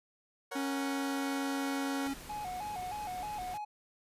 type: chord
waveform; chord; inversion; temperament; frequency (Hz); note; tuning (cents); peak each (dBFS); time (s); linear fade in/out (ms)
20% pulse; F# major; first; equal; 466.2 / 554.4 / 740; A#4 / C#5 / F#5; 0 / 0 / 0; -38; 0.51-2.08; 10
type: tone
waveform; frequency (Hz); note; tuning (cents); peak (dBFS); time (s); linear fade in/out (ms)
square; 275.3; C#4; -12; -34; 0.55-2.14; 10
type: noise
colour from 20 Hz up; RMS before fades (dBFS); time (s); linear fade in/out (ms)
pink; -48; 2.06-3.58; 10
type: tone with vibrato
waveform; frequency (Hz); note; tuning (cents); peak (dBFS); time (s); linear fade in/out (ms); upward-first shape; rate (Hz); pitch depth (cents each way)
triangle; 784; G5; 0; -35; 2.29-3.65; 10; square; 3.2; 120
effects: resampled to 32000 Hz